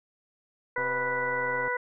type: harmonic tone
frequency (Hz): 492.9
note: B4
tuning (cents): -3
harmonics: 1 / 2 / 3 / 4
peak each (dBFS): -32 / -32 / -32 / -32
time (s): 0.76-1.77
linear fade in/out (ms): 5
type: click train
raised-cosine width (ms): 1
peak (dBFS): -27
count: 116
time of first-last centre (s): 0.78-1.678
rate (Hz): 128
effects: none